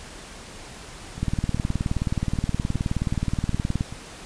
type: two click trains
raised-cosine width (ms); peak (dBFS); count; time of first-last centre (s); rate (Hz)
5; -11 / -23; 50 / 8; 1.23-3.809 / 1.18-3.925; 19 / 2.55
effects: pink hiss -41 dBFS RMS until 4.25 s + resampled to 22050 Hz